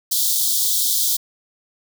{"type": "high-pass noise", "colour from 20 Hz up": "white", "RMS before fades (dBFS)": -19, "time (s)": [0.11, 1.17], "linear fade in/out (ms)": 10, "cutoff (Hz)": 3300, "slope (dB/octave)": 96, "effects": []}